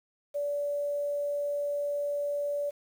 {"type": "tone", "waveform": "sine", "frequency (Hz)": 578, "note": "D5", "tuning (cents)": -28, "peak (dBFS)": -28, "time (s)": [0.34, 2.71], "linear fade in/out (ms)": 20, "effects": ["9-bit"]}